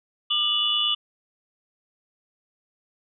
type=tone cluster; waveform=sine; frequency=1204 / 2850 / 2959 / 3449 Hz; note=D6 / F7 / F#7 / A7; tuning=+43 / +34 / -1 / -35 cents; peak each=-32 / -29 / -23 / -25 dBFS; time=0.3-0.95 s; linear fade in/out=10 ms; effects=none